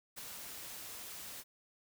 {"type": "noise with ADSR envelope", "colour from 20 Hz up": "white", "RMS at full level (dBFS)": -43, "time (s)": [0.16, 1.44], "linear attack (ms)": 26, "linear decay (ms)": 3, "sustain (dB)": -4, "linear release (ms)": 41, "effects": []}